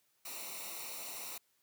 white noise with comb filter, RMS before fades -44 dBFS, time 0.25-1.38 s, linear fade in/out 5 ms, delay 0.61 ms, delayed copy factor -0.75, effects white hiss -75 dBFS RMS until 1.62 s + high-pass 80 Hz 12 dB/octave

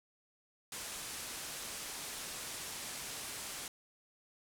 white low-pass noise, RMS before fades -44 dBFS, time 0.72-3.68 s, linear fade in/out 2 ms, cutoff 11000 Hz, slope 24 dB/octave, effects none

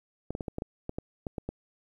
clicks, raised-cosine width 2 ms, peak -20 dBFS, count 11, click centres 0.306 / 0.351 / 0.408 / 0.482 / 0.584 / 0.621 / 0.894 / 0.985 / 1.268 / 1.382 / 1.49 s, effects 10-bit

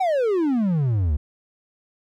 triangle exponential sweep, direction down, 784 to 68.4 Hz, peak -16 dBFS, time 0-1.17 s, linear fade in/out 10 ms, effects none

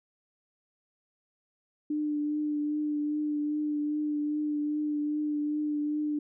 sine tone with vibrato, 298.3 Hz, D4, 27 cents sharp, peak -27 dBFS, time 1.9-6.19 s, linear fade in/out 5 ms, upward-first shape triangle, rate 2.5 Hz, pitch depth 22 cents each way, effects none

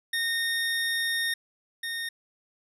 25% pulse tone pair in turn, 1843 / 1843 Hz, A#6 / A#6, -20 / -20 cents, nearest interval unison, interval 0 cents, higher neither, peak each -22 / -27 dBFS, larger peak first, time 0.13-1.34 / 1.83-2.09 s, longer first, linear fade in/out 5 ms, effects resampled to 32000 Hz

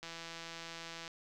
click train, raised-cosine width 0.2 ms, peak -28 dBFS, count 175, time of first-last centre 0.03-1.078 s, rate 166 Hz, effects none

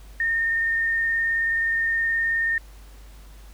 sine tone with vibrato, 1827 Hz, A#6, 35 cents flat, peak -20 dBFS, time 0.2-2.58 s, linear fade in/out 2 ms, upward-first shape triangle, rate 19 Hz, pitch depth 17 cents each way, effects added 50 Hz sine -42 dBFS peak until 3.53 s + pink hiss -53 dBFS RMS until 3.53 s

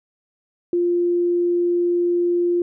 sine tone, 349.2 Hz, F4, in tune, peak -16 dBFS, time 0.73-2.62 s, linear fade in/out 2 ms, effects none

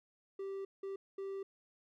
triangle tone bursts at uneven times, 390.4 Hz, G4, 7 cents flat, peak -37 dBFS, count 3, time 0.39-0.65 / 0.83-0.96 / 1.18-1.43 s, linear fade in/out 5 ms, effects none

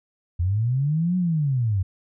sine linear two-way sweep, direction up then down, 82.3 to 185 to 89.5 Hz, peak -19 dBFS, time 0.39-1.83 s, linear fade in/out 10 ms, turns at 1.17 s, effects none

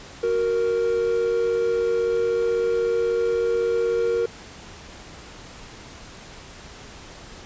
triangle tone pair together, 370 / 466.2 Hz, F#4 / A#4, 0 / 0 cents, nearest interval major third, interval 400 cents, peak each -25 / -18 dBFS, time 0.23-4.26 s, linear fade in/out 5 ms, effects pink hiss -42 dBFS RMS until 7.45 s + resampled to 16000 Hz

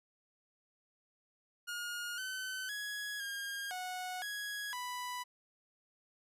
sawtooth tone with pitch steps, 1429 / 1522 / 1673 / 1618 / 734 / 1665 / 990 Hz, F6 / F#6 / G#6 / G#6 / F#5 / G#6 / B5, +39 / +48 / +12 / -46 / -14 / +4 / +4 cents, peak -35 dBFS, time 1.67-5.24 s, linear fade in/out 20 ms, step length 510 ms, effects resampled to 32000 Hz

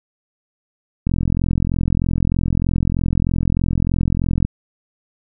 click train, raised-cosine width 5 ms, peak -6 dBFS, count 147, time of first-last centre 1.07-4.45 s, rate 43.2 Hz, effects none

